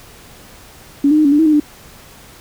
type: tone with pitch steps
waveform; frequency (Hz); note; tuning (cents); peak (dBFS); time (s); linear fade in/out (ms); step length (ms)
sine; 283 / 304.4 / 307.5 / 281.4 / 294.5 / 321 / 306.2 / 296.9; C#4 / D#4 / D#4 / C#4 / D4 / E4 / D#4 / D4; +36 / -38 / -20 / +26 / +5 / -46 / -28 / +19; -8; 1.04-1.6; 5; 70
effects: pink hiss -41 dBFS RMS until 2.4 s